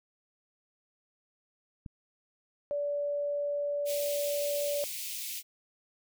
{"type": "click", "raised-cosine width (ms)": 5, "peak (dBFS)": -29, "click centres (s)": 1.862}
{"type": "tone", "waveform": "sine", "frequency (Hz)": 578, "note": "D5", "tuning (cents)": -28, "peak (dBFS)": -29, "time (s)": [2.71, 4.84], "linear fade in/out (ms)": 0}
{"type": "high-pass noise", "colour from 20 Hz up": "white", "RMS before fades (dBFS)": -38, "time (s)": [3.85, 5.43], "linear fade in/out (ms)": 50, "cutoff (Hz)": 2200, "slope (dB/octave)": 48}
{"effects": []}